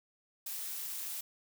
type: noise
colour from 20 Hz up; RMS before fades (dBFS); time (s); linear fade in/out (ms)
blue; -40; 0.46-1.21; 5
effects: none

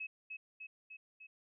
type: tone with echo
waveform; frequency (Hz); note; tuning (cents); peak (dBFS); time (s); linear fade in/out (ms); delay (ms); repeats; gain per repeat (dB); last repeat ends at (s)
sine; 2574; E7; -42; -39; 0-0.07; 10; 300; 4; -3; 1.27
effects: none

